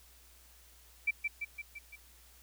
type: tone with echo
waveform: sine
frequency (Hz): 2332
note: D7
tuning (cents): -13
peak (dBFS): -26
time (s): 1.07-1.11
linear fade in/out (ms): 10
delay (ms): 170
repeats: 5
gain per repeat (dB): -4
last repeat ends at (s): 1.96
effects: added 60 Hz sine -61 dBFS peak until 2.42 s + white hiss -61 dBFS RMS until 2.42 s